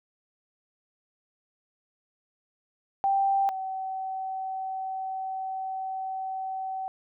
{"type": "tone pair in turn", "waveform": "sine", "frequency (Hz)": [784, 762.1], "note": ["G5", "G5"], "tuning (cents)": [0, -49], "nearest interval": "unison", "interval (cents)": 49, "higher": "first", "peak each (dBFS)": [-21, -30], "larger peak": "first", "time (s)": [[3.04, 3.49], [3.49, 6.88]], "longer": "second", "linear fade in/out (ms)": 0, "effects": []}